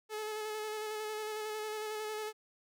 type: tone with vibrato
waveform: sawtooth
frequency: 429.2 Hz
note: A4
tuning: 43 cents flat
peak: -33 dBFS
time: 0.09-2.33 s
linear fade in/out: 50 ms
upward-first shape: square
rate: 11 Hz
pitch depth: 18 cents each way
effects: none